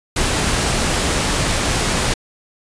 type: noise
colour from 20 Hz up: pink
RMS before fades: -18 dBFS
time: 0.16-2.14 s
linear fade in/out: 5 ms
effects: resampled to 22050 Hz